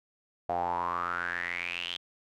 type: tone with band-pass filter sweep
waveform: sawtooth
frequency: 87.31 Hz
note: F2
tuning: in tune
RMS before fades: -33 dBFS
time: 0.49-1.97 s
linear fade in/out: 5 ms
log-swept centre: 700 to 3300 Hz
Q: 8.4
effects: none